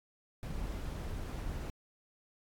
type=noise; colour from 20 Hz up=brown; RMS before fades=-39 dBFS; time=0.43-1.7 s; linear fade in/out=0 ms; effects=AAC 64 kbps